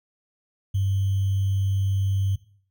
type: tone with sample-and-hold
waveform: sine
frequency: 97.2 Hz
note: G2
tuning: 14 cents flat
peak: -20 dBFS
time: 0.74-2.36 s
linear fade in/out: 10 ms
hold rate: 3150 Hz
effects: noise-tail reverb RT60 0.5 s tail -18 dB re dry